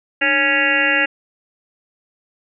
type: harmonic tone with a mistuned harmonic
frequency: 277.2 Hz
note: C#4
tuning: in tune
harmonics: 1 / 2 / 3 / 5 / 6 / 7 / 8 / 9 / 10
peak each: -26 / -25 / -28 / -26 / -19 / -19 / -25 / -25 / -20 dBFS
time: 0.21-1.06 s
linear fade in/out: 10 ms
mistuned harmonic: 1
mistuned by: +130 cents
effects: none